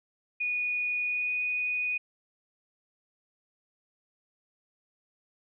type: tone with pitch glide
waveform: sine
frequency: 2462 to 2478 Hz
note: D#7 to D#7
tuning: -19 to -8 cents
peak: -27 dBFS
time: 0.4-1.98 s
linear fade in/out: 10 ms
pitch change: +11 cents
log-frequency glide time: 1.04-1.38 s
effects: none